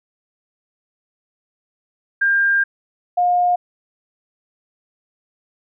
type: tone pair in turn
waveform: sine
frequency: 1600 / 712.7 Hz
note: G6 / F5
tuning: +35 / +35 cents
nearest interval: octave + major second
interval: 1400 cents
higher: first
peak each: -13 dBFS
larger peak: neither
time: 2.21-2.64 / 3.17-3.56 s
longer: first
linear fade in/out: 10 ms
effects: none